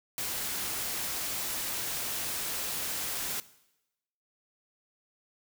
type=noise; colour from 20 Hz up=white; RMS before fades=-34 dBFS; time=0.18-3.4 s; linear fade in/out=0 ms; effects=noise-tail reverb RT60 0.9 s tail -18 dB re dry